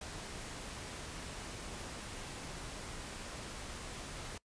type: noise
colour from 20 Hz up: pink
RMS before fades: -45 dBFS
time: 0.01-4.38 s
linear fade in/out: 5 ms
effects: noise-tail reverb RT60 0.1 s tail -22 dB re dry + resampled to 22050 Hz